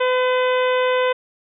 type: harmonic tone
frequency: 506 Hz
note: B4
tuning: 42 cents sharp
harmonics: 1 / 2 / 3 / 4 / 5 / 6 / 7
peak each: -17 / -23 / -27 / -29 / -31 / -33 / -34 dBFS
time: 0-1.13 s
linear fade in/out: 10 ms
effects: none